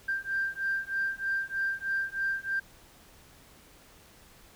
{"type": "beating tone pair", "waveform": "sine", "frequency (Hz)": [1579, 1582.2], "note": ["G6", "G6"], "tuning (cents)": [12, 16], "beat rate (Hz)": 3.2, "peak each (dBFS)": [-31, -31], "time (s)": [0.08, 2.6], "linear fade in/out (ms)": 10, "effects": ["tanh soft clip ceiling -21 dBFS", "pink hiss -56 dBFS RMS until 4.55 s"]}